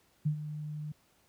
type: tone with ADSR envelope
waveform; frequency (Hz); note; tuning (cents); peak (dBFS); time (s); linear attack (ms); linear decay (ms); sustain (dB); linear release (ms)
sine; 151; D3; +48; -24; 0.25-0.92; 13; 91; -12; 5
effects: pink hiss -68 dBFS RMS until 1.28 s + high-pass 60 Hz 12 dB/octave